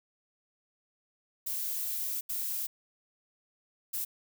violet noise bursts at uneven times, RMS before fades -34 dBFS, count 3, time 1.46-2.21 / 2.29-2.67 / 3.93-4.05 s, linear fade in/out 10 ms, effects none

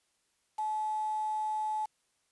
sine tone with quantisation, 860 Hz, A5, 40 cents flat, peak -30 dBFS, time 0.58-1.86 s, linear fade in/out 10 ms, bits 8, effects white hiss -75 dBFS RMS until 2.31 s + resampled to 24000 Hz

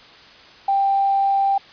sine tone with quantisation, 788 Hz, G5, 9 cents sharp, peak -15 dBFS, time 0.68-1.58 s, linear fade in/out 5 ms, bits 7, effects white hiss -45 dBFS RMS until 1.72 s + resampled to 11025 Hz

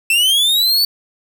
45% pulse linear sweep, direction up, 2637 to 4540 Hz, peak -11 dBFS, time 0.1-0.85 s, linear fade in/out 2 ms, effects none

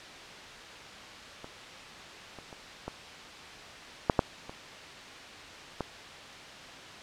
clicks, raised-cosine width 1 ms, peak -28 / -30 / -30 / -21 / -7 / -7 / -26 / -17 dBFS, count 8, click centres 1.444 / 2.387 / 2.528 / 2.88 / 4.098 / 4.192 / 4.495 / 5.807 s, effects white hiss -45 dBFS RMS until 7.02 s + low-pass 4000 Hz 12 dB/octave

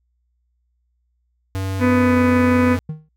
square tone with pitch glide, 95.7 to 91.75 Hz, G2 to F#2, -41 to -14 cents, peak -22 dBFS, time 1.55-2.79 s, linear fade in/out 0 ms, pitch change -73 cents, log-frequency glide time 1.93-2.19 s
harmonic tone, 249.4 Hz, B3, 17 cents sharp, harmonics 1 / 2 / 4 / 5 / 6 / 7 / 8 / 9 / 10, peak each -14 / -20 / -26 / -28 / -30 / -31 / -32 / -33 / -34 dBFS, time 1.79-2.78 s, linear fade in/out 50 ms
triangle tone with exponential decay, 155.56 Hz, D#3, in tune, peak -19 dBFS, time 2.89-3.09 s, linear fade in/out 5 ms, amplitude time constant 43 ms
effects added 60 Hz sine -64 dBFS peak until 3.16 s

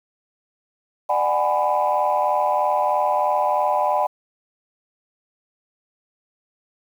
sine chord, G# half-diminished seventh, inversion second, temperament just, 598 / 747.5 / 830.6 / 996.7 Hz, D5 / F#5 / G#5 / B5, +31 / +17 / 0 / +16 cents, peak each -22 dBFS, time 1.09-4.07 s, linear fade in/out 10 ms, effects tanh soft clip ceiling -9 dBFS + 8-bit

